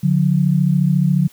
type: tone pair together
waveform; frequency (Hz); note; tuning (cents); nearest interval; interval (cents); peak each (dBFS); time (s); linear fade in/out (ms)
sine; 145.8 / 180; D3 / F#3; -12 / -47; major third; 365; -15; 0.03-1.28; 10
effects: white hiss -49 dBFS RMS until 1.32 s